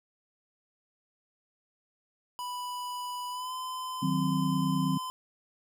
square tone with pitch glide, 987.8 to 1022 Hz, B5 to C6, 0 to -41 cents, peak -35 dBFS, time 2.39-5.1 s, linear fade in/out 0 ms, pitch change +59 cents, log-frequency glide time 3.3-3.53 s
sine chord, C diminished, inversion first, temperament equal, 155.56 / 185 / 261.6 Hz, Eb3 / Gb3 / C4, 0 / 0 / 0 cents, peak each -30 dBFS, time 4.02-4.98 s, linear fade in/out 10 ms
effects none

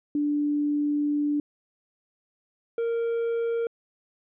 sine / triangle tone pair in turn, 293.2 / 463.8 Hz, D4 / A#4, -3 / -9 cents, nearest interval minor sixth, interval 794 cents, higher second, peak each -22 dBFS, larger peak neither, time 0.15-1.4 / 2.78-3.67 s, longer first, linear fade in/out 2 ms, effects resampled to 8000 Hz

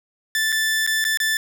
sawtooth tone with dropouts, 1760 Hz, A6, in tune, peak -15 dBFS, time 0.35-1.37 s, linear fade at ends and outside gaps 1 ms, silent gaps 0.521-0.525 / 0.865-0.874 / 1.042-1.05 / 1.173-1.201 s, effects 7-bit

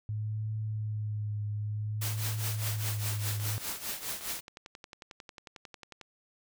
sine tone with vibrato, 106.5 Hz, G#2, 44 cents sharp, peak -31 dBFS, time 0.09-3.58 s, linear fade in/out 0 ms, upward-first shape triangle, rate 0.55 Hz, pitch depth 36 cents each way
white noise with tremolo, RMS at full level -34 dBFS, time 2.01-4.41 s, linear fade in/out 10 ms, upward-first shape triangle, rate 4.9 Hz, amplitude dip 80%
click train, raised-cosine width 0.2 ms, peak -28 dBFS, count 31, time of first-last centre 3.31-6.013 s, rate 11.1 Hz
effects none

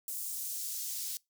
white noise with high-pass filter sweep, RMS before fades -38 dBFS, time 0.08-1.17 s, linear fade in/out 0 ms, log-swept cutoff 8200 to 4500 Hz, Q 1, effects noise-tail reverb RT60 0.2 s tail -24 dB re dry

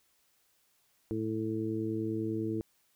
harmonic tone, 110 Hz, A2, in tune, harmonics 1 / 2 / 3 / 4, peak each -38 / -38 / -33 / -39 dBFS, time 1.11-2.61 s, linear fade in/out 0 ms, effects white hiss -71 dBFS RMS until 2.95 s

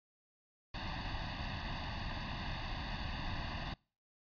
pink noise with comb filter, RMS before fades -40 dBFS, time 0.74-3.74 s, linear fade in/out 5 ms, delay 1.1 ms, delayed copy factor +0.95, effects noise-tail reverb RT60 0.4 s tail -26 dB re dry + resampled to 11025 Hz

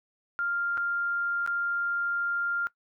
sine tone with dropouts, 1396.9 Hz, F6, in tune, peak -26 dBFS, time 0.39-2.67 s, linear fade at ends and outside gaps 0 ms, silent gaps 0.773-0.778 / 1.463-1.475 s, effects noise-tail reverb RT60 0.1 s tail -19 dB re dry

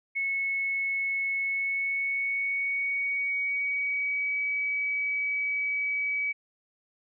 sine tone with pitch glide, 2197 to 2278 Hz, C#7 to C#7, -16 to +47 cents, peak -26 dBFS, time 0.15-6.33 s, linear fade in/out 20 ms, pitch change +63 cents, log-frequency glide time 1.41-4.41 s, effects none

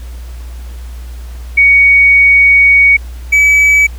sine / triangle tone pair in turn, 2240 / 2287 Hz, C#7 / D7, +18 / -47 cents, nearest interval unison, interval 35 cents, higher second, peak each -3 dBFS, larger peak neither, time 1.57-2.97 / 3.32-3.87 s, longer first, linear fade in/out 10 ms, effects added 60 Hz sine -23 dBFS peak until 3.98 s + pink hiss -40 dBFS RMS until 3.98 s

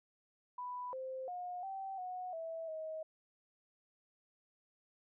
sine tone with pitch steps, 990 / 522 / 718 / 774 / 732 / 654 / 633 Hz, B5 / C5 / F5 / G5 / F#5 / E5 / D#5, +4 / -4 / +48 / -22 / -19 / -14 / +30 cents, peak -40 dBFS, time 0.58-3.03 s, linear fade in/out 5 ms, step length 350 ms, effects none

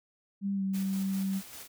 sine tone with pitch glide, 198.1 to 192.91 Hz, G3 to G3, +18 to -27 cents, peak -28 dBFS, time 0.41-1.42 s, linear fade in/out 50 ms, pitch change -45 cents, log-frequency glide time 0.54-0.63 s
white noise with tremolo, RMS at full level -45 dBFS, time 0.73-1.68 s, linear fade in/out 20 ms, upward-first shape square, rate 5 Hz, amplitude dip 35%
effects none

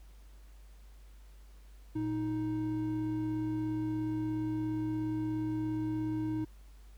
triangle tone pair together, 116.54 / 312.6 Hz, A#2 / D#4, 0 / +8 cents, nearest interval octave + perfect fourth, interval 1708 cents, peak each -36 / -30 dBFS, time 1.95-6.45 s, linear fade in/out 10 ms, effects added 50 Hz sine -51 dBFS peak until 6.97 s + pink hiss -66 dBFS RMS until 6.97 s

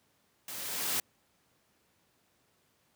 white noise with level ramp, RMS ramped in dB -42 to -30 dBFS, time 0.48-1 s, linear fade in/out 2 ms, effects pink hiss -71 dBFS RMS until 2.95 s + high-pass 100 Hz 12 dB/octave

